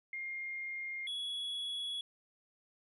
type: tone pair in turn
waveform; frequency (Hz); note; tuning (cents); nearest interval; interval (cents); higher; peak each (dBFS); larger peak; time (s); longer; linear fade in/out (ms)
sine / triangle; 2122 / 3368; C7 / G#7; +24 / +24; minor sixth; 800; second; -38 / -35; second; 0.13-1.07 / 1.07-2.01; neither; 2
effects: resampled to 32000 Hz